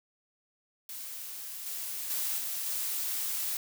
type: noise with level steps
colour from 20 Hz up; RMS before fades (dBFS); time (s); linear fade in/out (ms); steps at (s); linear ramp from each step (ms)
blue; -41 / -37 / -32 / -35 / -33; 0.89-3.57; 2; 1.66 / 2.1 / 2.38 / 2.66; 2
effects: none